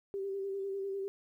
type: tone with vibrato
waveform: sine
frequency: 392 Hz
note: G4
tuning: in tune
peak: -34 dBFS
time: 0.14-1.08 s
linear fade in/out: 0 ms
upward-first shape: square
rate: 10 Hz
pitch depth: 23 cents each way
effects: 12-bit